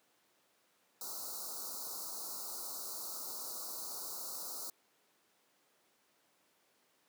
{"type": "band-stop noise", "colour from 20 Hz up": "white", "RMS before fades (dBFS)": -43, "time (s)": [1.01, 4.7], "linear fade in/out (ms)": 2, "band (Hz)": [1400, 4000], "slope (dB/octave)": 96, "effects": ["pink hiss -72 dBFS RMS until 7.08 s", "high-pass 300 Hz 12 dB/octave"]}